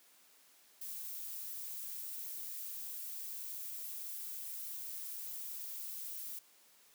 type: noise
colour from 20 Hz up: violet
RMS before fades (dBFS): -44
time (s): 0.81-6.39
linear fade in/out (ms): 5
effects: white hiss -65 dBFS RMS until 6.94 s + high-pass 200 Hz 12 dB/octave